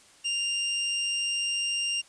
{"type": "tone", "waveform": "sawtooth", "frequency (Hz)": 2794, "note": "F7", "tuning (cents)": 0, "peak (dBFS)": -23, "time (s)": [0.24, 2.02], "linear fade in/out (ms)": 20, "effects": ["white hiss -56 dBFS RMS until 2.08 s", "resampled to 22050 Hz"]}